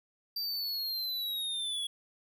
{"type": "linear sweep", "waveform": "square", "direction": "down", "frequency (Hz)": [4699, 3343], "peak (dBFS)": -33, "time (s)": [0.36, 1.87], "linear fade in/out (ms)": 5, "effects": []}